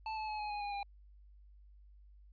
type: tone with pitch steps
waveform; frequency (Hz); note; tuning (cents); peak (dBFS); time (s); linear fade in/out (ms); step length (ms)
square; 878 / 865.4 / 853 / 840.8 / 828.7 / 816.8 / 805.1; A5 / A5 / G#5 / G#5 / G#5 / G#5 / G5; -4 / -29 / +46 / +21 / -4 / -29 / +46; -38; 0.06-0.83; 2; 110
effects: added 50 Hz sine -56 dBFS peak until 2.32 s + resampled to 11025 Hz